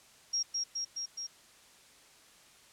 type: tone with echo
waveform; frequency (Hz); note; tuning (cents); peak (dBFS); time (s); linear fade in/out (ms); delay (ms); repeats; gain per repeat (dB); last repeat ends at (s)
sine; 5600; F8; +4; -28; 0.33-0.43; 10; 210; 4; -2; 1.27
effects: white hiss -59 dBFS RMS until 2.72 s + low-pass 9000 Hz 12 dB/octave